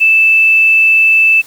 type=tone; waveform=sine; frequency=2637 Hz; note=E7; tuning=in tune; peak=-5 dBFS; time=0-1.42 s; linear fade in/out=20 ms; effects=white hiss -39 dBFS RMS until 1.46 s